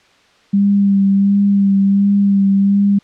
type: tone with vibrato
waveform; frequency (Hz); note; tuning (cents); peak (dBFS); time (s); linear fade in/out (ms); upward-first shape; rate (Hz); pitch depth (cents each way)
sine; 198.6; G3; +23; -9; 0.53-2.99; 10; sine; 1.4; 22
effects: white hiss -51 dBFS RMS until 3.03 s + low-pass 4000 Hz 12 dB/octave